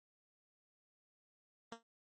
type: tone with exponential decay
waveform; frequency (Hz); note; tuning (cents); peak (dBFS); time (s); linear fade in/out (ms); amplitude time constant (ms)
10% pulse; 230; A#3; -23; -33; 1.72-1.83; 2; 22
effects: MP3 32 kbps